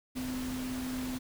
sine tone in noise, 255.2 Hz, C4, 43 cents flat, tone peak -34 dBFS, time 0.15-1.19 s, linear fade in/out 20 ms, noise pink, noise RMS -42 dBFS, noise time 0.15-1.19 s, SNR +5 dB, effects none

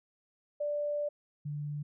sine tone pair in turn, 587.3 / 147.12 Hz, D5 / D3, 0 / +3 cents, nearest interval 2 octaves, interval 2397 cents, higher first, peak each -30 / -34 dBFS, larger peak first, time 0.6-1.09 / 1.45-1.83 s, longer first, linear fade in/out 10 ms, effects none

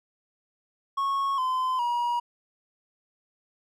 triangle tone with pitch steps, 1100 / 1026.3 / 957.6 Hz, C#6 / C6 / A#5, -14 / -34 / +46 cents, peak -22 dBFS, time 0.97-2.2 s, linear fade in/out 10 ms, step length 410 ms, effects none

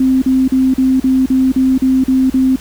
sine tone bursts, 261.2 Hz, C4, 3 cents flat, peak -8 dBFS, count 10, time 0-2.56 s, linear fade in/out 5 ms, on 220 ms, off 40 ms, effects added 60 Hz sine -32 dBFS peak until 2.6 s + pink hiss -36 dBFS RMS until 2.6 s

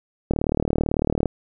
click train, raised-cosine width 2 ms, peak -7 dBFS, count 37, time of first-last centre 0.31-1.257 s, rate 38 Hz, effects none

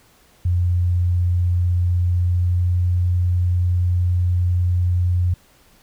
sine tone with pitch glide, 88.4 to 88.96 Hz, F2 to F2, +22 to +32 cents, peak -15 dBFS, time 0.45-5.34 s, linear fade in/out 5 ms, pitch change +10 cents, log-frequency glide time 2.07-2.8 s, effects pink hiss -54 dBFS RMS until 5.82 s

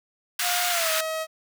pink high-pass noise, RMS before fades -26 dBFS, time 0.39-1.01 s, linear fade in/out 5 ms, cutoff 1300 Hz, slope 24 dB/octave
sawtooth tone with pitch glide, 711 to 637.1 Hz, F5 to D#5, +31 to +41 cents, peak -23 dBFS, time 0.41-1.27 s, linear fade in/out 50 ms, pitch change -190 cents, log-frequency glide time 0.7-0.9 s
effects none

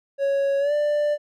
triangle tone with pitch glide, 554.4 to 590.8 Hz, C#5 to D5, 0 to +10 cents, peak -17 dBFS, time 0.18-1.18 s, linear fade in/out 50 ms, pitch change +110 cents, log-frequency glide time 0.59-0.73 s, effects none

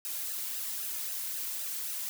blue noise with flanger, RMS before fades -36 dBFS, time 0.05-2.09 s, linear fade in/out 0 ms, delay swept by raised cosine 0.87 to 2.67 ms, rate 3.8 Hz, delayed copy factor -0.7, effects none

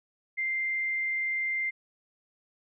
sine tone, 2093 Hz, C7, in tune, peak -27 dBFS, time 0.37-1.71 s, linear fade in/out 20 ms, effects none

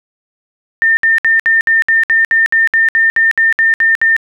sine tone bursts, 1808 Hz, A6, 47 cents sharp, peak -7 dBFS, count 16, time 0.82-4.165 s, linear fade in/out 0 ms, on 150 ms, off 63 ms, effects none

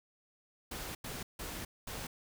pink noise bursts at uneven times, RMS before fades -42 dBFS, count 4, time 0.71-0.95 / 1.04-1.23 / 1.39-1.65 / 1.87-2.07 s, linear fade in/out 5 ms, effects none

